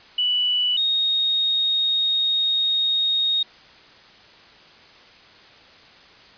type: tone pair in turn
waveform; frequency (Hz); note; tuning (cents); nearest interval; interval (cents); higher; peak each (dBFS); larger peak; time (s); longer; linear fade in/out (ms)
sine; 2960 / 3729; F#7 / A#7; 0 / 0; major third; 400; second; -18 / -18; neither; 0.18-0.77 / 0.77-3.43; second; 5
effects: white hiss -48 dBFS RMS until 6.37 s + resampled to 11025 Hz